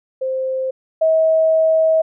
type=tone pair in turn; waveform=sine; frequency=523.3 / 640.7 Hz; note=C5 / E5; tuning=0 / -49 cents; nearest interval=major third; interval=351 cents; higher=second; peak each=-18 / -11 dBFS; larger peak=second; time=0.21-0.71 / 1.01-2.02 s; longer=second; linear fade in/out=10 ms; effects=none